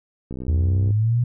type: click train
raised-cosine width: 3 ms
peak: -19 dBFS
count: 39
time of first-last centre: 0.31-0.907 s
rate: 63.7 Hz
type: linear sweep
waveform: sine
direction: up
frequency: 76.7 to 123.47 Hz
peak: -16 dBFS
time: 0.48-1.24 s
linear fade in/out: 5 ms
effects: none